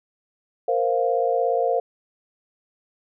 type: chord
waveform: sine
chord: Bb suspended second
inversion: none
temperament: equal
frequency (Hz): 466.2 / 523.3 / 698.5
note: Bb4 / C5 / F5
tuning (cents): 0 / 0 / 0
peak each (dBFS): -23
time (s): 0.68-1.8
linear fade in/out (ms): 5
effects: none